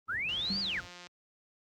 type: noise with tremolo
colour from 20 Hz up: brown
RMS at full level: -44 dBFS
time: 0.07-0.89 s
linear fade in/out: 50 ms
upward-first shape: triangle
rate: 5 Hz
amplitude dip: 30%
type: linear two-way sweep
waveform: sine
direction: up then down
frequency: 1244.5 to 4867 to 1244.5 Hz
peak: -31 dBFS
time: 0.08-0.81 s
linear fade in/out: 20 ms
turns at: 0.6 s
type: click train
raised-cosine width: 0.2 ms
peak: -31 dBFS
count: 139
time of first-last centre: 0.29-1.07 s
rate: 177 Hz
type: tone with exponential decay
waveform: sine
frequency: 195.7 Hz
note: G3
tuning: 3 cents flat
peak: -31 dBFS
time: 0.5-0.91 s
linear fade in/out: 0 ms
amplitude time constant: 87 ms
effects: high-pass 80 Hz 12 dB/octave + Opus 32 kbps